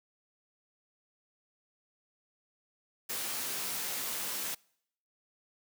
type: noise with comb filter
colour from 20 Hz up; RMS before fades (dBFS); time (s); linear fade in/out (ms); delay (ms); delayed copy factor
white; -36; 3.09-4.55; 10; 15; +0.55
effects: noise-tail reverb RT60 0.7 s tail -26 dB re dry + high-pass 150 Hz 12 dB/octave